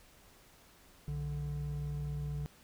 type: tone pair together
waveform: triangle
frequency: 61.74 / 146.61 Hz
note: B1 / D3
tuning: 0 / -3 cents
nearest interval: octave + minor third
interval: 1497 cents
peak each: -39 / -34 dBFS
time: 1.08-2.46 s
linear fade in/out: 0 ms
effects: pink hiss -61 dBFS RMS until 2.63 s